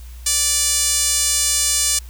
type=tone with band-pass filter; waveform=5% pulse; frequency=585 Hz; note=D5; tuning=7 cents flat; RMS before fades=-18 dBFS; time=0.26-1.99 s; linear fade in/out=5 ms; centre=10000 Hz; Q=1.8; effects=added 60 Hz sine -33 dBFS peak until 2.09 s + white hiss -48 dBFS RMS until 2.09 s